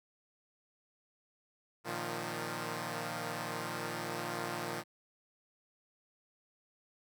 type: chord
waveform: 5% pulse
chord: Bb suspended fourth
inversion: none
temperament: equal with one note detuned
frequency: 116.54 / 154.22 / 174.61 Hz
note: Bb2 / Eb3 / F3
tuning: 0 / -15 / 0 cents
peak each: -30 dBFS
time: 1.84-4.84 s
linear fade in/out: 50 ms
effects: none